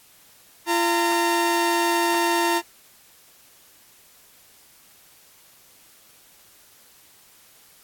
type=tone pair together; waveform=sawtooth; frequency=342.1 / 917 Hz; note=F4 / A#5; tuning=-36 / -29 cents; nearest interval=octave + perfect fourth; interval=1707 cents; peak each=-18 dBFS; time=0.66-2.62 s; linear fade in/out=50 ms; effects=white hiss -53 dBFS RMS until 7.83 s + AAC 64 kbps